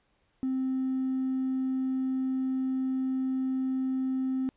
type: tone with hard clipping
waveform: sine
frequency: 261.6 Hz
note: C4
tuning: in tune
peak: -27 dBFS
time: 0.43-4.49 s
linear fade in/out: 0 ms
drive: 1 dB
effects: pink hiss -71 dBFS RMS until 4.56 s + resampled to 8000 Hz